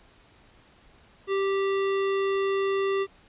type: tone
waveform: square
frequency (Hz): 391.3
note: G4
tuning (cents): -3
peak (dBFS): -24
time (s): 1.27-3.07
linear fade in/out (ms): 50
effects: pink hiss -57 dBFS RMS until 3.28 s + resampled to 8000 Hz